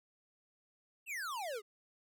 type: exponential sweep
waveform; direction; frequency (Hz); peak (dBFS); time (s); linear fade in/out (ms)
square; down; 2804 to 392; -39; 1.06-1.62; 50
effects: none

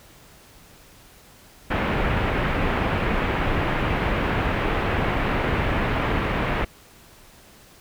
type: low-pass noise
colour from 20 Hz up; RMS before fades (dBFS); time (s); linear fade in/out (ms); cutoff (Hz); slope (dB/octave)
pink; -23; 1.7-6.65; 10; 2600; 24
effects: pink hiss -50 dBFS RMS until 7.8 s

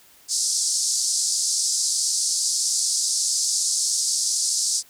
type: band-pass noise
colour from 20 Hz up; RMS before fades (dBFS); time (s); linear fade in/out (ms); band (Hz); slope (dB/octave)
pink; -23; 0.28-4.83; 50; 4700 to 9400; 48
effects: white hiss -53 dBFS RMS until 4.89 s

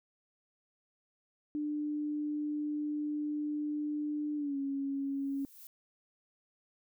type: tone with pitch glide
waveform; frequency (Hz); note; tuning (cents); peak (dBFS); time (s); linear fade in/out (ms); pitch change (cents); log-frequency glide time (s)
sine; 297.9 to 276.3; D4 to C#4; +25 to -6; -32; 1.55-5.45; 0; -131; 4.36-4.57
type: noise with exponential growth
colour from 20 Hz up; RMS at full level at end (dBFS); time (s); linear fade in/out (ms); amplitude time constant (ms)
violet; -49; 4.93-5.67; 2; 160
effects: none

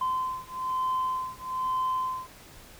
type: beating tone pair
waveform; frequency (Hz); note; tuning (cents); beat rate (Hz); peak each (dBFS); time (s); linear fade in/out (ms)
sine; 1030 / 1031.1; C6 / C6; -28 / -26; 1.1; -29; 0.01-2.27; 5
effects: tanh soft clip ceiling -22 dBFS + pink hiss -50 dBFS RMS until 2.79 s

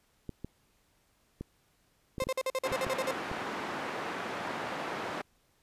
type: clicks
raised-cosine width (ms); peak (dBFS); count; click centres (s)
3; -25; 9; 0.293 / 0.446 / 1.41 / 2.182 / 2.221 / 2.27 / 2.719 / 2.867 / 3.315
type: tone bursts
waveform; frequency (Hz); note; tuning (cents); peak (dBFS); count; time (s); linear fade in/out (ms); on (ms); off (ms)
35% pulse; 524; C5; +2; -27; 11; 2.2-3.11; 2; 40; 47
type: band-pass noise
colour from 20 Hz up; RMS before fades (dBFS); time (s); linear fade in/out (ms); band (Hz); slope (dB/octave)
white; -37; 2.64-5.22; 10; 180 to 1400; 12
effects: pink hiss -70 dBFS RMS until 5.62 s + resampled to 32000 Hz

